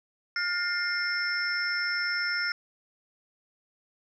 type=tone cluster; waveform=sine; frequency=1420 / 1802 / 2114 / 5310 Hz; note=F6 / A6 / C7 / E8; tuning=+28 / +41 / +17 / +12 cents; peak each=-29 / -36 / -32 / -32 dBFS; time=0.36-2.52 s; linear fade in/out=2 ms; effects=tanh soft clip ceiling -16 dBFS